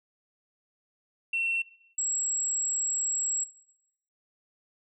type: tone pair in turn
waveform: sine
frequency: 2711 / 7668 Hz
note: E7 / A#8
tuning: +48 / +48 cents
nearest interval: octave + tritone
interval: 1800 cents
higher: second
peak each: -25 dBFS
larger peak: neither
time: 1.33-1.62 / 1.98-3.44 s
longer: second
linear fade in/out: 5 ms
effects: noise-tail reverb RT60 0.8 s tail -19 dB re dry + tanh soft clip ceiling -21 dBFS